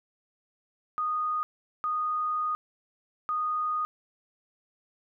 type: tone bursts at uneven times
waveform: sine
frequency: 1236 Hz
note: D#6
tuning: 12 cents flat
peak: -26 dBFS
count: 3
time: 0.98-1.43 / 1.84-2.55 / 3.29-3.85 s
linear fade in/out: 0 ms
effects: none